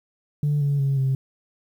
sine tone with pitch steps, 146.83 / 142.24 / 137.79 / 133.48 Hz, D3 / C#3 / C#3 / C3, 0 / +45 / -10 / +35 cents, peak -17 dBFS, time 0.43-1.15 s, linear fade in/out 2 ms, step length 180 ms, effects tanh soft clip ceiling -16 dBFS + 9-bit

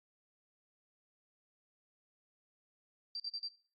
sine tone bursts, 4699 Hz, D8, in tune, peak -38 dBFS, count 4, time 3.15-3.478 s, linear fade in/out 2 ms, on 49 ms, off 44 ms, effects noise-tail reverb RT60 0.4 s tail -17 dB re dry + AAC 32 kbps

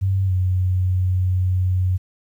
sine tone with pitch glide, 96.1 to 92.08 Hz, G2 to F#2, -34 to -8 cents, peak -16 dBFS, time 0.01-1.98 s, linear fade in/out 20 ms, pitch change -74 cents, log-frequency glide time 0.26-0.32 s, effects 9-bit

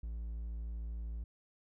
triangle tone, 56.5 Hz, A1, 47 cents sharp, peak -36 dBFS, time 0.03-1.24 s, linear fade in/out 5 ms, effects none

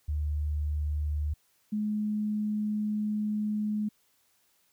sine tone pair in turn, 74.7 / 211.3 Hz, D2 / G#3, +30 / +30 cents, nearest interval octave + tritone, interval 1800 cents, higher second, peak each -27 dBFS, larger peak neither, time 0.08-1.34 / 1.72-3.89 s, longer second, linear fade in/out 10 ms, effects white hiss -69 dBFS RMS until 4.72 s

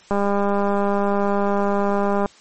click train, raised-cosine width 1 ms, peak -8 dBFS, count 433, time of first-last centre 0.11-2.259 s, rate 201 Hz, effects white hiss -49 dBFS RMS until 2.4 s + MP3 32 kbps

